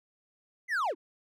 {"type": "linear sweep", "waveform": "triangle", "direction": "down", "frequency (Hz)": [2093, 261.6], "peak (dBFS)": -25, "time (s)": [0.68, 0.95], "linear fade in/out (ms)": 50, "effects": []}